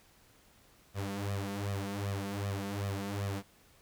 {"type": "tone with flanger", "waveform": "sawtooth", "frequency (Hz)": 99.8, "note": "G2", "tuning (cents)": 32, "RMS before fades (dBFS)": -36, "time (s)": [0.94, 3.43], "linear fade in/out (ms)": 50, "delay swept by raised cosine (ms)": [1.6, 4.5], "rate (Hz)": 2.6, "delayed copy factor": 1, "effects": ["pink hiss -63 dBFS RMS until 3.81 s"]}